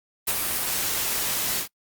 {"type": "noise with ADSR envelope", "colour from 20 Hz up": "white", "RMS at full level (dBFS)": -22, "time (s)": [0.27, 1.68], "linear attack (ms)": 15, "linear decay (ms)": 47, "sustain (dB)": -4, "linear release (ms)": 94, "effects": ["noise-tail reverb RT60 0.1 s tail -23 dB re dry", "Opus 32 kbps"]}